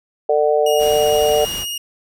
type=harmonic tone; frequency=149.4 Hz; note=D3; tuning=30 cents sharp; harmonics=3 / 4 / 5; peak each=-16 / -16 / -20 dBFS; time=0.29-1.45 s; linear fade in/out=5 ms
type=tone with vibrato; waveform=sawtooth; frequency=2861 Hz; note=F7; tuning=41 cents sharp; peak=-20 dBFS; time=0.66-1.78 s; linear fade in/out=5 ms; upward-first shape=sine; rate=16 Hz; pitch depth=13 cents each way
type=noise; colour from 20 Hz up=pink; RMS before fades=-31 dBFS; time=0.78-1.66 s; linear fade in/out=50 ms
effects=none